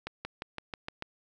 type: accelerating click train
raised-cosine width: 0.3 ms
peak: -20 dBFS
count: 7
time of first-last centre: 0.07-1.024 s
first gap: 180 ms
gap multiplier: 0.95
effects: none